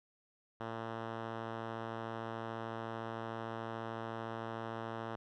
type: tone with low-pass filter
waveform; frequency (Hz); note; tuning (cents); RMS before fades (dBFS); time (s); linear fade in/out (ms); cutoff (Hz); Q
5% pulse; 113.6; A#2; -44; -42; 0.6-5.16; 5; 2200; 0.64
effects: none